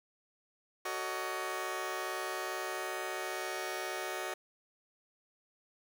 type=chord; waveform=15% pulse; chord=D# half-diminished seventh; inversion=first; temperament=just; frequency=373.4 / 448 / 560 / 622.3 Hz; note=F#4 / A4 / C#5 / D#5; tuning=+16 / +31 / +18 / 0 cents; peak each=-33 / -38 / -37 / -35 dBFS; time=0.85-4.34 s; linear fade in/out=5 ms; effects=none